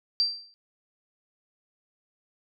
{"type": "tone with exponential decay", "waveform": "sine", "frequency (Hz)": 4699, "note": "D8", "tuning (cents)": 0, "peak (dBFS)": -18, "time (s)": [0.2, 0.54], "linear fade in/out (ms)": 0, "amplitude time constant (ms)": 72, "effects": []}